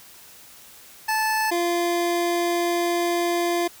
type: tone pair in turn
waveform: 25% pulse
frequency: 873 / 345.7 Hz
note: A5 / F4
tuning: -14 / -18 cents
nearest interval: octave + major third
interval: 1604 cents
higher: first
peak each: -17 / -17 dBFS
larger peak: neither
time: 1.08-1.51 / 1.51-3.68 s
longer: second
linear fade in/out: 10 ms
effects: white hiss -47 dBFS RMS until 3.8 s